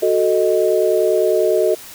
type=chord; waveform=sine; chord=D# diminished; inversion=first; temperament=equal; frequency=370 / 440 / 622.3 Hz; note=F#4 / A4 / D#5; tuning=0 / 0 / 0 cents; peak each=-17 dBFS; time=0.02-1.75 s; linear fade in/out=10 ms; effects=white hiss -37 dBFS RMS until 1.94 s